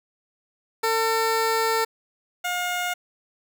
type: tone pair in turn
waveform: 15% pulse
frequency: 450 / 714.3 Hz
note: A4 / F5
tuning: +39 / +39 cents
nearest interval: minor sixth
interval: 800 cents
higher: second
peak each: -14 / -18 dBFS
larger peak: first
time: 0.83-1.85 / 2.44-2.94 s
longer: first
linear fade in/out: 10 ms
effects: none